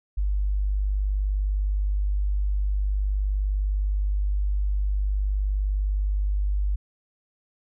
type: tone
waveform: sine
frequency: 49.77 Hz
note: G1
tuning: 27 cents sharp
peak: -21 dBFS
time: 0.17-6.76 s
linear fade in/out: 10 ms
effects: none